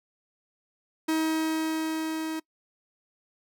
45% pulse tone with level ramp, 317.9 Hz, D#4, 37 cents sharp, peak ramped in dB -23 to -30 dBFS, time 1.08-2.4 s, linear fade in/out 10 ms, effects noise-tail reverb RT60 0.1 s tail -24 dB re dry

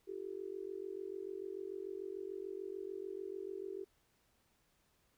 sine tone with amplitude modulation, 387.5 Hz, G4, 20 cents flat, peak -37 dBFS, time 0.07-3.85 s, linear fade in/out 20 ms, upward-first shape sine, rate 46.8 Hz, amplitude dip 95%, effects pink hiss -75 dBFS RMS until 5.17 s

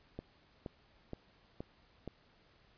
click train, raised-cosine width 2 ms, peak -28 dBFS, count 5, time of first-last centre 0.19-2.077 s, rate 2.12 Hz, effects pink hiss -67 dBFS RMS until 2.77 s + resampled to 11025 Hz

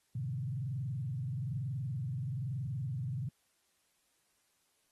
sine tone with frequency modulation, 129.2 Hz, C3, 21 cents flat, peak -34 dBFS, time 0.15-3.29 s, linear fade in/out 5 ms, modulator 21.1 Hz, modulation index 1.1, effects white hiss -75 dBFS RMS until 4.91 s + AAC 32 kbps

